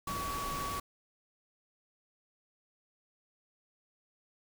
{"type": "tone in noise", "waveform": "sine", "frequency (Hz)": 1132, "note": "C#6", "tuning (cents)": 36, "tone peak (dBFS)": -36, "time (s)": [0.07, 0.8], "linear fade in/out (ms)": 5, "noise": "pink", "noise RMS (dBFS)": -40, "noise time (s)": [0.07, 0.8], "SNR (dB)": 1, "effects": []}